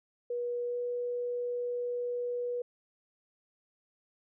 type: tone with pitch glide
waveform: sine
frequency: 483.2 to 486.6 Hz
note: B4 to B4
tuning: -38 to -26 cents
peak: -31 dBFS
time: 0.3-2.62 s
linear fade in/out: 5 ms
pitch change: +12 cents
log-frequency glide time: 0.66-0.77 s
effects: none